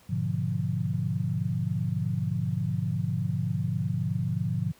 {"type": "chord", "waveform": "sine", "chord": "G# diminished seventh", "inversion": "none", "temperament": "equal", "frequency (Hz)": [103.83, 123.47, 146.83, 174.61], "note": ["G#2", "B2", "D3", "F3"], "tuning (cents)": [0, 0, 0, 0], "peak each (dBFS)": -31, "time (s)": [0.09, 4.72], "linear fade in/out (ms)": 10, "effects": ["pink hiss -58 dBFS RMS until 4.79 s", "high-pass 60 Hz 12 dB/octave"]}